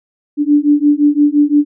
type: beating tone pair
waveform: sine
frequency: 290 / 295.8 Hz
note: D4 / D4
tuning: -22 / +13 cents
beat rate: 5.8 Hz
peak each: -11 dBFS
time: 0.37-1.65 s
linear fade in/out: 50 ms
effects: none